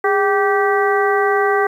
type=harmonic tone with a mistuned harmonic; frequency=388.9 Hz; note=G4; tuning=14 cents flat; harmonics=1 / 2 / 3 / 4 / 5; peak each=-16 / -19 / -21 / -22 / -23 dBFS; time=0.04-1.67 s; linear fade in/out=5 ms; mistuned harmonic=1; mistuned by=+88 cents; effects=8-bit